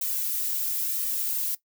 violet noise with flanger, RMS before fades -28 dBFS, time 0.01-1.55 s, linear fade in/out 5 ms, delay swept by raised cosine 1.6 to 2.8 ms, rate 1 Hz, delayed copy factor +0.55, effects noise-tail reverb RT60 0.1 s tail -17 dB re dry

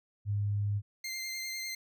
sine tone, 102.4 Hz, G#2, 24 cents flat, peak -28 dBFS, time 0.25-0.82 s, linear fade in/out 50 ms
20% pulse tone with vibrato, 2093 Hz, C7, in tune, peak -31 dBFS, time 1.04-1.75 s, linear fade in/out 5 ms, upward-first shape sine, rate 10 Hz, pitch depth 19 cents each way
effects none

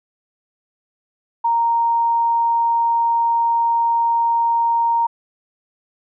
sine tone, 930 Hz, A#5, 4 cents flat, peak -14 dBFS, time 1.44-5.07 s, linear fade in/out 10 ms, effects none

